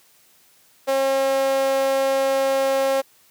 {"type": "tone with high-pass filter", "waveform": "sawtooth", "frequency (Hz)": 269.9, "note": "C#4", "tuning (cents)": -46, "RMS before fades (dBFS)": -20, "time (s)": [0.87, 3.02], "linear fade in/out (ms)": 20, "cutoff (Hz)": 560, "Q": 3.8, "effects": ["white hiss -56 dBFS RMS until 3.3 s", "high-pass 80 Hz 12 dB/octave"]}